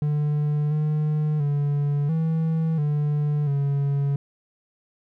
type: tone with pitch steps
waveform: triangle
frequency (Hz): 148.5 / 152 / 144.2 / 161.5 / 147.8 / 140.7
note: D3 / D#3 / D3 / E3 / D3 / C#3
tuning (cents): +20 / -40 / -31 / -35 / +11 / +26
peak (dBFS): -18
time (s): 0.02-4.16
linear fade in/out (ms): 2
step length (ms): 690
effects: none